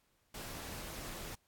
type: noise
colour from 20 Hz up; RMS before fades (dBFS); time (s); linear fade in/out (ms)
pink; -45; 0.34-1.35; 5
effects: pink hiss -75 dBFS RMS until 1.47 s + AAC 64 kbps